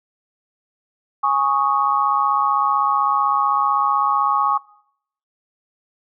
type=chord; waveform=sine; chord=Ab suspended fourth; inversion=none; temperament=equal; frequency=830.6 / 1108.7 / 1244.5 Hz; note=Ab5 / Db6 / Eb6; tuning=0 / 0 / 0 cents; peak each=-21 / -17 / -22 dBFS; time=1.23-4.58 s; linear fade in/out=10 ms; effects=noise-tail reverb RT60 0.7 s tail -22 dB re dry